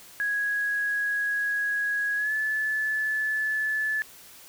sine tone with pitch glide, 1661.2 to 1732.7 Hz, G#6 to A6, 0 to -27 cents, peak -24 dBFS, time 0.2-4.02 s, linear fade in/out 0 ms, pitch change +73 cents, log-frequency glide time 2.16-2.33 s, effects white hiss -49 dBFS RMS until 4.48 s

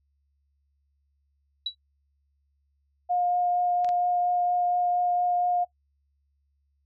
sine tone with exponential decay, 3915 Hz, B7, 16 cents flat, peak -23 dBFS, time 1.66-1.75 s, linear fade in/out 5 ms, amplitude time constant 19 ms
sine tone with vibrato, 712 Hz, F5, 33 cents sharp, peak -22 dBFS, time 3.09-5.65 s, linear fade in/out 20 ms, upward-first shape triangle, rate 4.3 Hz, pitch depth 9 cents each way
clicks, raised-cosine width 0.2 ms, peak -24 dBFS, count 2, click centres 3.846 / 3.89 s
effects noise-tail reverb RT60 0.1 s tail -18 dB re dry + added 70 Hz sine -68 dBFS peak until 6.85 s

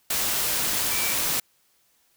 sine tone in noise, 2320 Hz, D7, 22 cents flat, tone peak -32 dBFS, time 0.91-1.14 s, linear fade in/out 5 ms, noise white, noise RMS -25 dBFS, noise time 0.1-1.4 s, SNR -10 dB, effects white hiss -65 dBFS RMS until 2.16 s

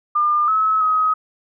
sine tone with pitch steps, 1203 / 1291 / 1265 Hz, D6 / E6 / D#6, +41 / -37 / +28 cents, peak -14 dBFS, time 0.15-1.14 s, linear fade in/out 10 ms, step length 330 ms, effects none

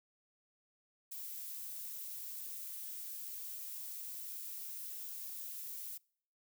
violet noise, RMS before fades -45 dBFS, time 1.11-5.98 s, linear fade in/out 10 ms, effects noise-tail reverb RT60 0.6 s tail -26 dB re dry

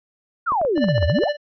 sine exponential two-way sweep, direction down then up, 1480 to 73.42 to 931 Hz, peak -17 dBFS, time 0.46-1.29 s, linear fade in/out 20 ms, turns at 1.06 s
clicks, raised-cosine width 1 ms, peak -17 dBFS, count 11, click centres 0.521 / 0.615 / 0.65 / 0.778 / 0.842 / 0.886 / 0.98 / 1.027 / 1.098 / 1.187 / 1.236 s
square tone with tremolo, 588 Hz, D5, 2 cents sharp, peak -18 dBFS, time 0.75-1.37 s, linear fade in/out 50 ms, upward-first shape sine, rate 15 Hz, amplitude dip 80%
effects resampled to 11025 Hz

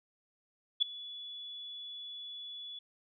sine tone with ADSR envelope, 3420 Hz, A7, 50 cents flat, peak -21 dBFS, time 0.8-2.79 s, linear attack 24 ms, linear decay 4 ms, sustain -21 dB, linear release 4 ms, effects none

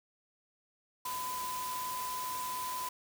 sine tone in noise, 1006 Hz, B5, 32 cents sharp, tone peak -36 dBFS, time 1.05-2.89 s, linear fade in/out 5 ms, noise white, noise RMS -42 dBFS, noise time 1.05-2.89 s, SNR +3 dB, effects none

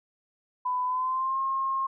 sine tone with pitch glide, 1000 to 1071.8 Hz, B5 to C6, +21 to +41 cents, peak -25 dBFS, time 0.65-1.87 s, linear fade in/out 10 ms, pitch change +120 cents, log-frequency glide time 0.85-1.39 s, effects none

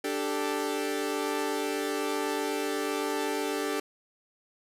sawtooth chord, D suspended fourth, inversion none, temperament equal, 293.7 / 392 / 440 Hz, D4 / G4 / A4, 0 / 0 / 0 cents, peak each -29 dBFS, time 0.04-3.8 s, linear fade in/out 5 ms, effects resampled to 32000 Hz + 8-bit

